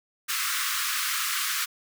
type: high-pass noise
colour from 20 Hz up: pink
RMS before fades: -28 dBFS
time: 0.28-1.66 s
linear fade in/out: 20 ms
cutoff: 1100 Hz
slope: 96 dB/octave
effects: none